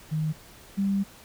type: tone pair in turn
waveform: sine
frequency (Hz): 155.56 / 197.28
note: D#3 / G3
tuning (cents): 0 / +11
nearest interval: major third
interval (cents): 411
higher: second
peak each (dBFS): -24 / -22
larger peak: second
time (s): 0.11-0.33 / 0.77-1.04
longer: second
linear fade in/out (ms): 20
effects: pink hiss -50 dBFS RMS until 1.24 s